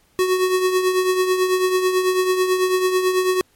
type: tone with tremolo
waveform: square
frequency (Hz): 370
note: F#4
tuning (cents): 0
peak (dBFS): -14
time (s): 0.19-3.41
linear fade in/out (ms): 0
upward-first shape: triangle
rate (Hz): 9.1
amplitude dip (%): 60
effects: pink hiss -59 dBFS RMS until 3.55 s + MP3 64 kbps